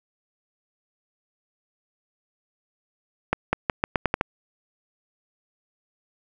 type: accelerating click train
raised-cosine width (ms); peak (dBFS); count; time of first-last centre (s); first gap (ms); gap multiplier
0.5; -5; 8; 3.33-4.211; 200; 0.84
effects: none